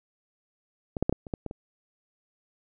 clicks, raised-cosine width 2 ms, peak -17 / -10 / -9 / -12 / -27 / -16 / -20 / -24 dBFS, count 8, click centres 0.968 / 1.026 / 1.095 / 1.126 / 1.268 / 1.338 / 1.463 / 1.511 s, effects none

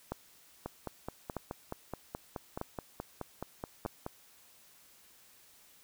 two click trains, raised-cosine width 1 ms, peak -23 / -21 dBFS, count 17 / 4, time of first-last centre 0.66-4.064 / 0.12-3.861 s, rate 4.7 / 0.802 Hz, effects white hiss -61 dBFS RMS until 5.83 s

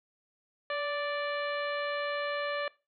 harmonic tone with a mistuned harmonic, 586 Hz, D5, 4 cents flat, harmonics 1 / 2 / 3 / 4 / 5 / 6 / 7, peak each -33 / -37 / -37 / -43 / -45 / -49 / -48 dBFS, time 0.7-2.68 s, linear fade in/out 2 ms, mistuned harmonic 1, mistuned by -27 cents, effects noise-tail reverb RT60 0.3 s tail -22 dB re dry

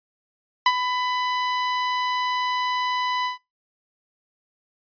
sawtooth tone with ADSR envelope, 998 Hz, B5, 18 cents sharp, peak -9 dBFS, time 0.66-3.38 s, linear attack 3 ms, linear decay 53 ms, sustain -10 dB, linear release 130 ms, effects noise-tail reverb RT60 0.2 s tail -22 dB re dry + resampled to 11025 Hz

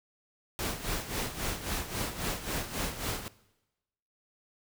pink noise with tremolo, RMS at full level -32 dBFS, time 0.59-3.28 s, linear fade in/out 0 ms, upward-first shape sine, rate 3.7 Hz, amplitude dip 70%, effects noise-tail reverb RT60 1.0 s tail -20 dB re dry

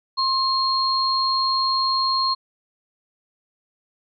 sine tone pair together, 1060 / 4240 Hz, C6 / C8, +22 / +22 cents, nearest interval 2 octaves, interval 2400 cents, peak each -21 dBFS, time 0.17-2.35 s, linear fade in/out 20 ms, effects none

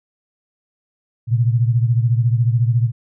sine beating tone pair, 115.9 / 129.9 Hz, A#2 / C3, -10 / -12 cents, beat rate 14 Hz, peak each -14 / -19 dBFS, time 1.27-2.92 s, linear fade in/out 50 ms, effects none

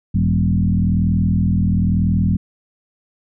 sine tone with frequency modulation, 139.8 Hz, C#3, 15 cents sharp, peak -13 dBFS, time 0.14-2.37 s, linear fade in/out 10 ms, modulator 41 Hz, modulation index 2, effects none

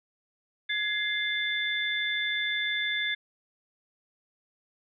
sine tone cluster, 1681 / 2088 / 3527 Hz, G#6 / C7 / A7, +20 / -4 / +3 cents, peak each -31 dBFS, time 0.69-3.15 s, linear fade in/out 10 ms, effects none

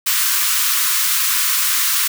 white high-pass noise, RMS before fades -17 dBFS, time 0.06-2.08 s, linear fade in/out 10 ms, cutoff 1000 Hz, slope 96 dB/octave, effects none

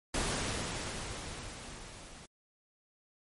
pink noise with level ramp, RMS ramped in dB -32 to -51 dBFS, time 0.14-2.26 s, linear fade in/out 5 ms, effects MP3 48 kbps

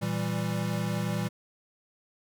square chord, E diminished, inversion second, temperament equal, 116.54 / 164.81 / 196 Hz, Bb2 / E3 / G3, 0 / 0 / 0 cents, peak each -33 dBFS, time 0.01-1.29 s, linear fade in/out 20 ms, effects none

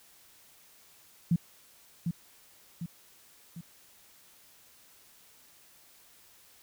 sine tone with echo, 169.4 Hz, E3, 48 cents sharp, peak -21 dBFS, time 1.31-1.36 s, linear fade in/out 5 ms, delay 750 ms, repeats 3, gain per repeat -6 dB, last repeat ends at 3.61 s, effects white hiss -59 dBFS RMS until 6.62 s

